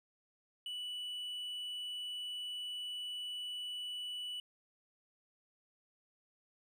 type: tone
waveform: triangle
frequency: 2960 Hz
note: F#7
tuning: in tune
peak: -38 dBFS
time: 0.66-4.4 s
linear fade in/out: 2 ms
effects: none